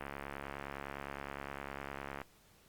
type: click train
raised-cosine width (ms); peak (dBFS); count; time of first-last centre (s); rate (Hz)
0.5; -26; 155; 0.01-2.216; 69.8
effects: pink hiss -65 dBFS RMS until 2.68 s + Opus 48 kbps